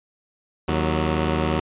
10% pulse tone pair together, 77.99 / 185 Hz, D#2 / F#3, +5 / 0 cents, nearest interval octave + minor third, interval 1495 cents, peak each -13 / -17 dBFS, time 0.68-1.6 s, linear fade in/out 5 ms, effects resampled to 8000 Hz

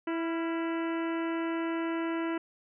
harmonic tone with a mistuned harmonic, 330 Hz, E4, 2 cents sharp, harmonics 1 / 2 / 3 / 4 / 5 / 6 / 7 / 8 / 9, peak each -30 / -40 / -40 / -42 / -45 / -45 / -50 / -49 / -52 dBFS, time 0.07-2.38 s, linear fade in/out 5 ms, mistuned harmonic 4, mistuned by +59 cents, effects none

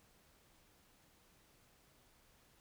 silence, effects pink hiss -69 dBFS RMS until 2.6 s

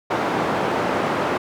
white band-pass noise, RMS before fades -22 dBFS, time 0.1-1.38 s, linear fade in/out 10 ms, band 150 to 970 Hz, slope 12 dB/octave, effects none

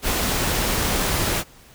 pink noise, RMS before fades -22 dBFS, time 0.02-1.44 s, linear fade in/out 50 ms, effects pink hiss -49 dBFS RMS until 1.74 s

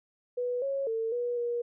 sine tone with pitch steps, 491.7 / 549 / 450.3 / 483.9 / 476.9 Hz, B4 / C#5 / A4 / B4 / A#4, -8 / -17 / +40 / -35 / +39 cents, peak -28 dBFS, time 0.37-1.62 s, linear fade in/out 10 ms, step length 250 ms, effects none

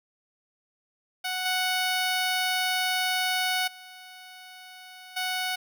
10% pulse tone with level steps, 740 Hz, F#5, in tune, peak -20 / -16 / -36 / -19 dBFS, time 1.24-5.56 s, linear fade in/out 10 ms, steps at 1.45 / 3.67 / 5.16 s, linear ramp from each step 10 ms, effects none

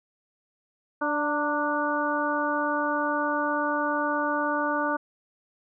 harmonic tone with a mistuned harmonic, 293.7 Hz, D4, in tune, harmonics 1 / 2 / 3 / 4 / 5, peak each -30 / -30 / -30 / -30 / -30 dBFS, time 1.01-4.97 s, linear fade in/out 10 ms, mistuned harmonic 3, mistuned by +41 cents, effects none

